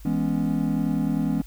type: chord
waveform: triangle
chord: C# minor seventh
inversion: first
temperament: equal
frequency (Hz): 164.81 / 207.7 / 246.9 / 277.2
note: E3 / G#3 / B3 / C#4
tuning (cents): 0 / 0 / 0 / 0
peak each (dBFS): -25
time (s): 0.05-1.42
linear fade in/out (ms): 5
effects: added 50 Hz sine -40 dBFS peak until 1.46 s + white hiss -54 dBFS RMS until 1.46 s